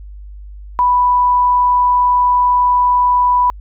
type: tone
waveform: sine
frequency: 987.8 Hz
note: B5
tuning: in tune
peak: -9 dBFS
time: 0.79-3.5 s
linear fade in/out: 0 ms
effects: added 50 Hz sine -30 dBFS peak until 3.6 s